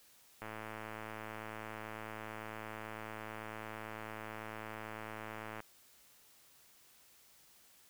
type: click train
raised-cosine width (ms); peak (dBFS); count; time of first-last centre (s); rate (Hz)
0.5; -29; 566; 0.42-5.603; 109
effects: white hiss -64 dBFS RMS until 7.89 s